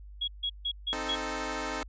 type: tone bursts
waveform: sine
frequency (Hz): 3322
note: G#7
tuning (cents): 0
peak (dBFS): -28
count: 5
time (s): 0.21-1.155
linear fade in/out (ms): 10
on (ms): 69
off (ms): 150
type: chord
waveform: 10% pulse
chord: A diminished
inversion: first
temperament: equal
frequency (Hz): 261.6 / 311.1 / 440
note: C4 / Eb4 / A4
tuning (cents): 0 / 0 / 0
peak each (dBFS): -29 / -28 / -29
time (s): 0.93-1.83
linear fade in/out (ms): 0
effects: added 50 Hz sine -44 dBFS peak until 1.88 s + resampled to 16000 Hz